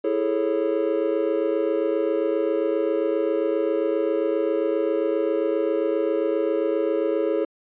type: chord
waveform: triangle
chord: A major seventh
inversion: second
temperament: just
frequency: 330 / 412.5 / 440 / 550 Hz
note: E4 / G#4 / A4 / C#5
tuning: +2 / -12 / 0 / -14 cents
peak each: -24 dBFS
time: 0.04-7.45 s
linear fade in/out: 5 ms
effects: resampled to 8000 Hz